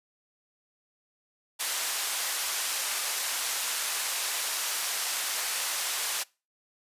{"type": "band-pass noise", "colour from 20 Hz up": "white", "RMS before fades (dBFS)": -31, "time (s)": [1.59, 6.24], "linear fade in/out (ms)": 20, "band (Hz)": [710, 11000], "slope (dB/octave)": 12, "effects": ["noise-tail reverb RT60 0.3 s tail -24 dB re dry", "resampled to 32000 Hz"]}